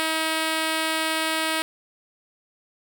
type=tone; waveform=5% pulse; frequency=318.8 Hz; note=D#4; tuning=42 cents sharp; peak=-11 dBFS; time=0-1.62 s; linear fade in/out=0 ms; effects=none